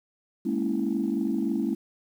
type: chord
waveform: sine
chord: A# half-diminished seventh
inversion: third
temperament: equal with one note detuned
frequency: 207.7 / 231.2 / 277.2 / 329.6 Hz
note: G#3 / A#3 / C#4 / E4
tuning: 0 / -14 / 0 / 0 cents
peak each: -29 dBFS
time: 0.45-1.75 s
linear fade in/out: 10 ms
effects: tanh soft clip ceiling -16 dBFS + 9-bit